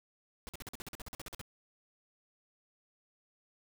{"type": "noise bursts", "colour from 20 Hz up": "pink", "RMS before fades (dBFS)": -44, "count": 15, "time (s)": [0.47, 1.414], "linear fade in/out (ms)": 0, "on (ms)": 20, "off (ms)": 46, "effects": []}